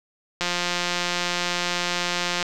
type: click train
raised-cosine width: 0.2 ms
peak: -7 dBFS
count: 356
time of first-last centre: 0.41-2.427 s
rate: 176 Hz
effects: none